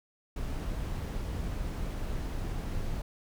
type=noise; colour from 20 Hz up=brown; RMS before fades=-34 dBFS; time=0.36-3.02 s; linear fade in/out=5 ms; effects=none